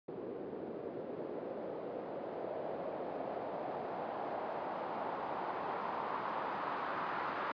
white noise with low-pass filter sweep, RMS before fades -40 dBFS, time 0.08-7.52 s, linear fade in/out 5 ms, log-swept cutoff 410 to 1200 Hz, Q 2.2, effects high-pass 200 Hz 12 dB/octave + resampled to 11025 Hz

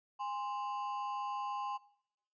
triangle ring-modulated tone, 932 Hz, A#5, 1 cent flat, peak -31 dBFS, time 0.19-1.78 s, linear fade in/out 20 ms, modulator 113 Hz, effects noise-tail reverb RT60 0.8 s tail -22 dB re dry + resampled to 16000 Hz

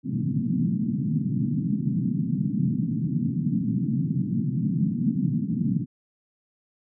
pink band-pass noise, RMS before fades -25 dBFS, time 0.03-5.86 s, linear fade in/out 50 ms, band 130 to 260 Hz, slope 48 dB/octave, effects none

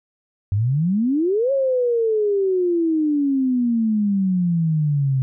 sine exponential two-way sweep, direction up then down, 94.8 to 554.4 to 129.9 Hz, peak -16 dBFS, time 0.52-5.22 s, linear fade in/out 0 ms, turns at 1.52 s, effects none

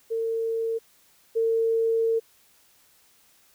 sine tone pair in turn, 453.5 / 453.5 Hz, A#4 / A#4, -48 / -48 cents, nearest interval unison, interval 0 cents, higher neither, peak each -24 / -20 dBFS, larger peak second, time 0.1-0.79 / 1.35-2.2 s, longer second, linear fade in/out 20 ms, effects white hiss -60 dBFS RMS until 3.54 s

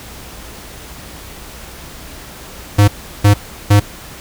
square tone bursts, 102.5 Hz, G#2, 22 cents flat, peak -6 dBFS, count 3, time 2.78-3.8 s, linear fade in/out 10 ms, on 100 ms, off 360 ms, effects added 60 Hz sine -39 dBFS peak until 4.2 s + pink hiss -34 dBFS RMS until 4.2 s

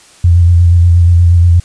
sine tone with vibrato, 86.4 Hz, F2, 18 cents flat, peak -3 dBFS, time 0.24-1.6 s, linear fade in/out 5 ms, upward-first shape square, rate 8.4 Hz, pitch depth 27 cents each way, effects white hiss -41 dBFS RMS until 1.64 s + resampled to 22050 Hz

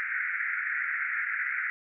white band-pass noise, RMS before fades -31 dBFS, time 0-1.7 s, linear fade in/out 0 ms, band 1400 to 2200 Hz, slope 96 dB/octave, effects none

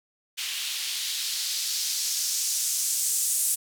blue noise with band-pass filter sweep, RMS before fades -28 dBFS, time 0.37-3.56 s, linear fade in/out 20 ms, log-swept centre 2900 to 8700 Hz, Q 1.6, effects none

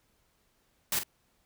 white noise with echo, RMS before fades -29 dBFS, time 0.92-0.99 s, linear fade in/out 2 ms, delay 44 ms, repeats 1, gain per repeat -9 dB, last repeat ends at 1.034 s, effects pink hiss -71 dBFS RMS until 1.45 s

